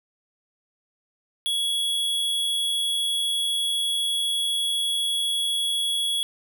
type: tone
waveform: square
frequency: 3352 Hz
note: G#7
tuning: 15 cents sharp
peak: -23 dBFS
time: 1.46-6.23 s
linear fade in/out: 0 ms
effects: none